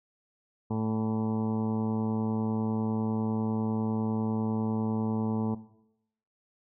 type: harmonic tone with a mistuned harmonic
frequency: 110 Hz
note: A2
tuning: in tune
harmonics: 1 / 2 / 3 / 4 / 5 / 6 / 7 / 8 / 9 / 10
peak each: -32 / -30 / -41 / -37 / -47 / -48 / -44 / -43 / -45 / -53 dBFS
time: 0.7-5.55 s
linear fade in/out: 10 ms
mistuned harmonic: 10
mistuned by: +58 cents
effects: noise-tail reverb RT60 0.8 s tail -17 dB re dry